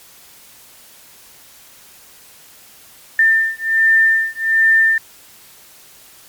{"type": "beating tone pair", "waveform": "sine", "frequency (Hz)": [1794, 1795.3], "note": ["A6", "A6"], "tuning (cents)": [33, 34], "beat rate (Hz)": 1.3, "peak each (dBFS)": -14, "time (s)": [3.19, 4.98], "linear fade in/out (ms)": 2, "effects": ["white hiss -44 dBFS RMS until 6.28 s", "MP3 96 kbps"]}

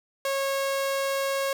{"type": "tone", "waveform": "sawtooth", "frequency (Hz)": 547, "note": "C#5", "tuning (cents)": -23, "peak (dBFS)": -21, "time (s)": [0.25, 1.53], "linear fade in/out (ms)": 2, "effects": []}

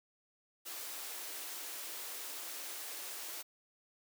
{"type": "high-pass noise", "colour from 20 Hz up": "white", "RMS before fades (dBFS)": -44, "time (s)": [0.65, 3.43], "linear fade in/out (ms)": 20, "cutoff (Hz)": 290, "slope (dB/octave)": 48, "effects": []}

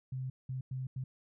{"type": "tone bursts at uneven times", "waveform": "sine", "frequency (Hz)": 130, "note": "C3", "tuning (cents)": -11, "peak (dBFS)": -35, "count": 4, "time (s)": [[0.12, 0.3], [0.49, 0.61], [0.71, 0.87], [0.96, 1.04]], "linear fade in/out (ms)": 5, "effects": []}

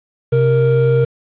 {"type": "tone pair together", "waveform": "triangle", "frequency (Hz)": [130.82, 466.2], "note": ["C3", "A#4"], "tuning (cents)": [0, 0], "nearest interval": "octave + minor seventh", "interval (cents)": 2200, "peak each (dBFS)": -11, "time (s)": [0.32, 1.05], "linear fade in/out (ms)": 10, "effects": ["resampled to 8000 Hz", "7-bit"]}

